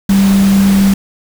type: tone in noise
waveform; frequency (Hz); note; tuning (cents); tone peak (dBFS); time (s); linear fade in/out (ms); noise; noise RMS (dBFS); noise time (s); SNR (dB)
sine; 196; G3; 0; -6; 0.09-0.94; 5; pink; -21; 0.09-0.94; +12
effects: none